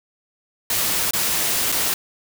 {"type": "noise with dropouts", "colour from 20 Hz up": "white", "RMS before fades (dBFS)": -21, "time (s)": [0.7, 1.94], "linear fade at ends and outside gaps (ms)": 2, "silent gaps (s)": [[1.109, 1.134], [1.719, 1.723]], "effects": []}